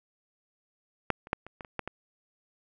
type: clicks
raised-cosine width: 0.5 ms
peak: -9 / -30 / -11 / -29 / -25 / -30 / -16 / -20 dBFS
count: 8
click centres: 1.103 / 1.271 / 1.331 / 1.466 / 1.608 / 1.648 / 1.793 / 1.876 s
effects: none